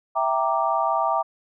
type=chord; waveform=sine; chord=E half-diminished seventh; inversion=none; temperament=equal; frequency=659.3 / 784 / 932.3 / 1174.7 Hz; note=E5 / G5 / Bb5 / D6; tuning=0 / 0 / 0 / 0 cents; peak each=-25 dBFS; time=0.15-1.23 s; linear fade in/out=20 ms; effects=none